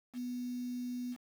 sine tone with quantisation, 246.7 Hz, B3, 2 cents flat, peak -36 dBFS, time 0.13-1.17 s, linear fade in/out 50 ms, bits 9, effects none

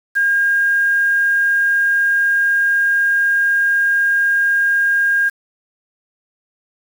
sine tone with quantisation, 1616 Hz, G#6, 48 cents flat, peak -12 dBFS, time 0.15-5.3 s, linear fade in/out 20 ms, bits 6, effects none

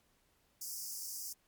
pink high-pass noise, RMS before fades -43 dBFS, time 0.61-1.33 s, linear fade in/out 5 ms, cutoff 4900 Hz, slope 96 dB/octave, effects pink hiss -73 dBFS RMS until 1.47 s + MP3 96 kbps

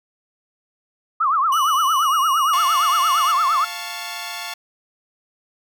sine tone with vibrato, 1188 Hz, D6, 20 cents sharp, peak -15 dBFS, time 1.2-3.65 s, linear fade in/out 10 ms, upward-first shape triangle, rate 8.7 Hz, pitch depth 250 cents each way
sawtooth tone with pitch glide, 2947 to 2876 Hz, F#7 to F#7, -8 to -50 cents, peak -22 dBFS, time 1.52-3.32 s, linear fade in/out 5 ms, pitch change -42 cents, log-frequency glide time 2.01-2.1 s
10% pulse chord, F augmented, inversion none, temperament equal, 698.5 / 880 / 1108.7 Hz, F5 / A5 / C#6, 0 / 0 / 0 cents, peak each -24 dBFS, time 2.53-4.54 s, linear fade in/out 5 ms
effects none

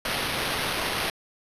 violet noise with sample-and-hold, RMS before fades -28 dBFS, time 0.05-1.1 s, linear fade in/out 2 ms, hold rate 7350 Hz, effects resampled to 32000 Hz

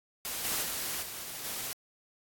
white noise with level steps, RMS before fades -36 / -32 / -35 / -41 / -37 dBFS, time 0.25-1.73 s, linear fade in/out 0 ms, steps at 0.44 / 0.62 / 1.02 / 1.44 s, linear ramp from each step 10 ms, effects AAC 64 kbps

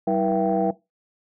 sine tone cluster, 191.1 / 323 / 482.9 / 671 / 779 Hz, G3 / E4 / B4 / E5 / G5, -44 / -35 / -39 / +31 / -11 cents, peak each -25 dBFS, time 0.07-0.71 s, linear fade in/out 5 ms, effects noise-tail reverb RT60 0.2 s tail -17 dB re dry + tanh soft clip ceiling -10 dBFS

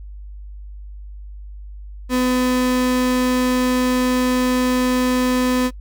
35% pulse tone, 252.3 Hz, B3, 37 cents sharp, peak -14 dBFS, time 2.09-5.71 s, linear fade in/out 50 ms, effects noise-tail reverb RT60 0.1 s tail -21 dB re dry + added 50 Hz sine -32 dBFS peak until 5.8 s

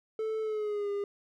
triangle tone with pitch glide, 438.7 to 404.6 Hz, A4 to G#4, -5 to -45 cents, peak -28 dBFS, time 0.19-1.04 s, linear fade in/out 2 ms, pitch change -140 cents, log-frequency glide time 0.41-0.9 s, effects none

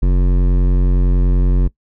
sine tone with hard clipping, 45.34 Hz, F#1, 34 cents flat, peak -12 dBFS, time 0.02-1.68 s, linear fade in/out 10 ms, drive 14 dB, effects noise-tail reverb RT60 0.1 s tail -21 dB re dry

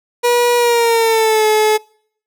30% pulse tone with pitch glide, 482.5 to 429.9 Hz, B4 to A4, -40 to -40 cents, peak -8 dBFS, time 0.23-1.78 s, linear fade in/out 20 ms, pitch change -200 cents, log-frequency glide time 0.57-1.46 s, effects noise-tail reverb RT60 0.6 s tail -26 dB re dry

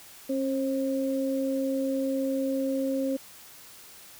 sine tone pair together, 270 / 535 Hz, C#4 / C5, -45 / +38 cents, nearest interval octave, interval 1183 cents, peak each -27 / -29 dBFS, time 0.29-3.17 s, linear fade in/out 10 ms, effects white hiss -49 dBFS RMS until 4.19 s

